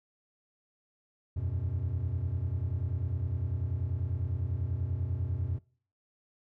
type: chord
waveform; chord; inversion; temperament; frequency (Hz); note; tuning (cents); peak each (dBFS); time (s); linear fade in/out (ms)
triangle; E suspended second; none; equal; 82.41 / 92.5 / 123.47; E2 / F#2 / B2; 0 / 0 / 0; -33 / -30 / -33; 1.36-5.59; 10
effects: noise-tail reverb RT60 0.5 s tail -24 dB re dry + tanh soft clip ceiling -20 dBFS